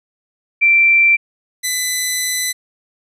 sine / 10% pulse tone pair in turn, 2349 / 2004 Hz, D7 / B6, 0 / +25 cents, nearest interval minor third, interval 275 cents, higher first, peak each -8 dBFS, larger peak neither, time 0.61-1.17 / 1.63-2.53 s, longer second, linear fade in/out 20 ms, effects resampled to 32000 Hz

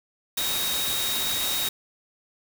sine tone in noise, 3765 Hz, A#7, 16 cents sharp, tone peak -28 dBFS, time 0.37-1.69 s, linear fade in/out 5 ms, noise white, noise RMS -28 dBFS, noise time 0.37-1.69 s, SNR -3 dB, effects none

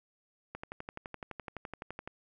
click train, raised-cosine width 0.5 ms, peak -25 dBFS, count 19, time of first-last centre 0.55-2.075 s, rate 11.8 Hz, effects none

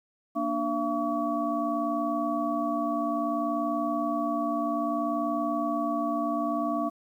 sine tone cluster, 234.7 / 295.3 / 678 / 1134 Hz, A#3 / D4 / E5 / C#6, +12 / +10 / +49 / +39 cents, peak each -33 / -30 / -30 / -32 dBFS, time 0.35-6.9 s, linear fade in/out 20 ms, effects 10-bit

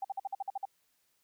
sine tone bursts, 784 Hz, G5, in tune, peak -32 dBFS, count 9, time 0.02-0.654 s, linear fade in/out 5 ms, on 26 ms, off 50 ms, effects white hiss -74 dBFS RMS until 1.23 s

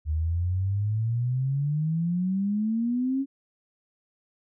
sine exponential sweep, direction up, 75.2 to 277.2 Hz, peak -23 dBFS, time 0.05-3.26 s, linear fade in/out 50 ms, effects none

